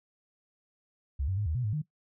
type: tone with pitch steps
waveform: sine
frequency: 69 / 94.7 / 104.1 / 78.3 / 124.5 / 105.5 / 151.7 Hz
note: C#2 / F#2 / G#2 / D#2 / B2 / G#2 / D#3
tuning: -7 / +41 / +5 / +11 / +14 / +28 / -44 cents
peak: -28 dBFS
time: 1.19-1.82 s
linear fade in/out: 10 ms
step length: 90 ms
effects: noise-tail reverb RT60 0.1 s tail -18 dB re dry